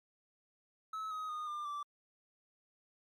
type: tone with pitch steps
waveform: triangle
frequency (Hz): 1295 / 1261.8 / 1229.4 / 1197.9 / 1167.1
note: E6 / D#6 / D#6 / D6 / D6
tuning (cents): -31 / +24 / -21 / +34 / -11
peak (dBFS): -36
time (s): 0.93-1.83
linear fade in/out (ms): 5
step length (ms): 180
effects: MP3 64 kbps